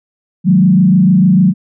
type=tone with frequency modulation; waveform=sine; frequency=185 Hz; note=F#3; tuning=in tune; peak=-5 dBFS; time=0.44-1.54 s; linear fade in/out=50 ms; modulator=26.7 Hz; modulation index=0.99; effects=none